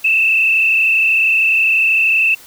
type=tone with frequency modulation; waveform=sine; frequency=2637 Hz; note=E7; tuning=in tune; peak=-10 dBFS; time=0.04-2.35 s; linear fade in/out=10 ms; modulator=32.6 Hz; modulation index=2.3; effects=white hiss -41 dBFS RMS until 2.46 s